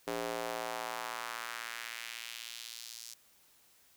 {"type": "tone with high-pass filter sweep", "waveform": "square", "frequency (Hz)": 58.1, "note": "A#1", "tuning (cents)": -5, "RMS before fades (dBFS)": -41, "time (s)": [0.07, 3.14], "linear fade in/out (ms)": 5, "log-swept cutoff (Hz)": [400, 5600], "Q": 1.5, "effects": ["white hiss -65 dBFS RMS until 3.96 s"]}